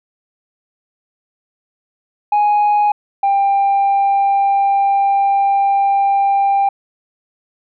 sine tone pair in turn, 830.6 / 793.3 Hz, G#5 / G5, 0 / +20 cents, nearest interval minor second, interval 80 cents, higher first, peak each -8 / -9 dBFS, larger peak first, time 2.32-2.92 / 3.23-6.69 s, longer second, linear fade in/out 5 ms, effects tanh soft clip ceiling -9 dBFS

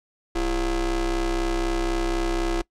45% pulse ring-modulated tone, 185 Hz, F#3, in tune, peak -19 dBFS, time 0.35-2.62 s, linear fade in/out 10 ms, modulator 153 Hz, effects noise-tail reverb RT60 0.1 s tail -22 dB re dry + low-pass 8000 Hz 12 dB/octave

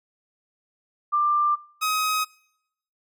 sine / sawtooth tone pair in turn, 1187 / 1263.8 Hz, D6 / D#6, +18 / +27 cents, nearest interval minor second, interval 109 cents, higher second, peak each -18 dBFS, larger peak neither, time 1.12-1.56 / 1.81-2.25 s, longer neither, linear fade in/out 20 ms, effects noise-tail reverb RT60 0.8 s tail -24 dB re dry

